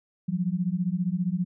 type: beating tone pair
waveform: sine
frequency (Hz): 172 / 187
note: F3 / F#3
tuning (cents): -26 / +19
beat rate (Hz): 15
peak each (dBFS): -27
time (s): 0.28-1.45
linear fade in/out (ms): 10
effects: none